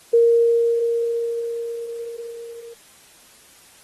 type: tone with level ramp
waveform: sine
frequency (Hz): 466.2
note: A#4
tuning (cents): 0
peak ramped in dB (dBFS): -10 to -35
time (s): 0.13-2.74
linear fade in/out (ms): 10
effects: white hiss -50 dBFS RMS until 3.83 s + AAC 32 kbps